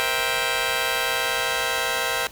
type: chord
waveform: 10% pulse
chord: C dominant seventh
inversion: third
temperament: just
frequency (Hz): 470.9 / 523.3 / 654.1 / 784.9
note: Bb4 / C5 / E5 / G5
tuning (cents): +18 / 0 / -14 / +2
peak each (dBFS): -20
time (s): 0-2.27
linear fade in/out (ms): 0
effects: pink hiss -44 dBFS RMS until 2.31 s